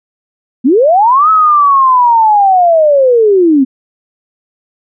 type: linear two-way sweep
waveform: sine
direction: up then down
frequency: 223.4 to 1300 to 253.3 Hz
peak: -4 dBFS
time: 0.64-3.65 s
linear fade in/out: 20 ms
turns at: 1.3 s
effects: none